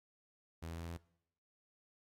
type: tone with pitch steps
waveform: sawtooth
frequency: 82.41 / 82.98 / 83.56 / 84.14 / 84.73 Hz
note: E2 / E2 / E2 / E2 / E2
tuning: 0 / +12 / +24 / +36 / +48 cents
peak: -39 dBFS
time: 0.62-0.975 s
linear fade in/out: 10 ms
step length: 71 ms
effects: noise-tail reverb RT60 0.8 s tail -23 dB re dry + AAC 48 kbps